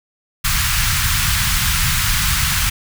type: band-stop noise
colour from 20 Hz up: pink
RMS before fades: -17 dBFS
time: 0.44-2.7 s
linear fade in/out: 10 ms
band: 150 to 1200 Hz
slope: 24 dB/octave
effects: none